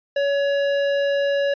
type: tone with hard clipping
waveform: sine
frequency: 563 Hz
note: C#5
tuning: 27 cents sharp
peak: -20 dBFS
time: 0.16-1.54 s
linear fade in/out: 5 ms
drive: 13 dB
effects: resampled to 11025 Hz